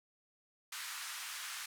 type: band-pass noise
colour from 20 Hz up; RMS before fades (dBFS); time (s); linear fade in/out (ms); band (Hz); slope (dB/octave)
pink; -44; 0.72-1.66; 5; 1200 to 13000; 24
effects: none